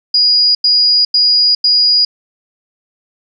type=tone bursts; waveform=sine; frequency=4892 Hz; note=D#8; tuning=30 cents flat; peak=-7 dBFS; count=4; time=0.14-2.05 s; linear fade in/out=5 ms; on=410 ms; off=90 ms; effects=none